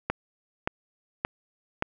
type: click train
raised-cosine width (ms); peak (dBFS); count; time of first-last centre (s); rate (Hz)
0.5; -10; 4; 0.1-1.824; 1.74
effects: none